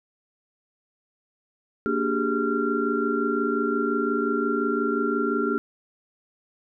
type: tone cluster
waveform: sine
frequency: 232.6 / 291 / 385.5 / 411.2 / 1378 Hz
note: A#3 / D4 / G4 / G#4 / F6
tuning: -4 / -16 / -29 / -17 / -24 cents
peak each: -28 dBFS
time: 1.86-5.58 s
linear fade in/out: 0 ms
effects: none